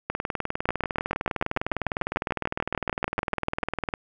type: two click trains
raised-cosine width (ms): 0.5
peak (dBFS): -10 / -11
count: 21 / 77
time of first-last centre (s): 0.69-3.631 / 0.1-3.938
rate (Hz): 6.8 / 19.8
effects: none